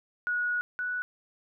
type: tone pair in turn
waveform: sine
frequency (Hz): 1457 / 1477.3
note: F#6 / F#6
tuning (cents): -27 / -3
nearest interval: unison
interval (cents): 24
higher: second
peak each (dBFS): -26 / -29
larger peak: first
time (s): 0.27-0.61 / 0.79-1.02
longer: first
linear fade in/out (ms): 0
effects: none